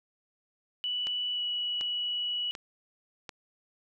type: tone with pitch glide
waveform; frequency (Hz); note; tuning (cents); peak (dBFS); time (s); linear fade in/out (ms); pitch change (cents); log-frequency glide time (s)
sine; 2960 to 2936; F#7 to F#7; 0 to -14; -29; 0.84-2.51; 0; -14; 1.34-1.4
type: click train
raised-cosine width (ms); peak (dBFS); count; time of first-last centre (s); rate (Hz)
0.2; -22; 4; 1.07-3.292; 1.35
effects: none